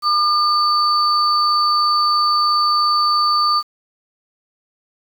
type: tone pair together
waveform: sine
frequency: 1206 / 4543 Hz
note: D6 / C#8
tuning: +46 / +42 cents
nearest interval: octave + major seventh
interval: 2296 cents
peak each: -14 / -19 dBFS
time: 0.02-3.63 s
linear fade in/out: 50 ms
effects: 7-bit